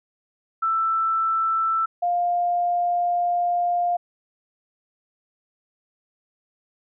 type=tone pair in turn; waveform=sine; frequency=1327 / 703 Hz; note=E6 / F5; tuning=+11 / +11 cents; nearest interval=major seventh; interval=1100 cents; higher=first; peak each=-19 / -19 dBFS; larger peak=neither; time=0.62-1.86 / 2.02-3.97 s; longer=second; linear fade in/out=10 ms; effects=none